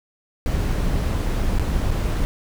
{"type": "noise with dropouts", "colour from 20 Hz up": "brown", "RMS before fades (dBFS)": -21, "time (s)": [0.46, 2.25], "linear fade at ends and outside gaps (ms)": 0, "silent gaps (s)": [[1.586, 1.596], [1.907, 1.912]], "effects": []}